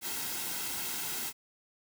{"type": "noise with comb filter", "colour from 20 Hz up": "white", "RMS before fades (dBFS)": -36, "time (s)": [0.01, 1.33], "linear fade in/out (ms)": 50, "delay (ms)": 1.7, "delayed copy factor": -0.55, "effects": []}